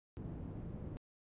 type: low-pass noise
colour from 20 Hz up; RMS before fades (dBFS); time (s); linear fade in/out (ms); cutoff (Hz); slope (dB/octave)
white; -45; 0.17-0.97; 0; 200; 12
effects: resampled to 8000 Hz